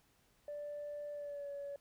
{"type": "tone with pitch glide", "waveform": "sine", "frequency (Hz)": [586, 566.4], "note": ["D5", "C#5"], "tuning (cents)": [-4, 37], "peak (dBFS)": -40, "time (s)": [0.48, 1.76], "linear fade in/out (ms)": 2, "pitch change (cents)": -59, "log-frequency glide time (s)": [1.12, 1.5], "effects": ["tanh soft clip ceiling -38 dBFS", "pink hiss -72 dBFS RMS until 1.8 s"]}